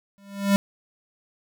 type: tone with exponential growth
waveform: square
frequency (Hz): 199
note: G3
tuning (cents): +26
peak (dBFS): -14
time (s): 0.18-0.56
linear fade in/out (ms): 0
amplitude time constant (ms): 81
effects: none